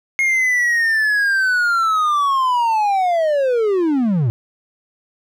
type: linear sweep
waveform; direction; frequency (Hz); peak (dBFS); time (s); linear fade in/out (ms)
triangle; down; 2157 to 106.4; -12; 0.19-4.3; 0
effects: none